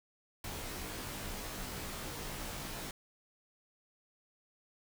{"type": "noise with comb filter", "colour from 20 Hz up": "pink", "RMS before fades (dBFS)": -42, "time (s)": [0.44, 2.91], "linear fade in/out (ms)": 2, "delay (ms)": 18, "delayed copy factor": -0.9, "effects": []}